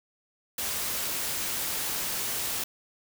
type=noise; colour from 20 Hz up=white; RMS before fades=-31 dBFS; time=0.58-2.64 s; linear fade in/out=5 ms; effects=none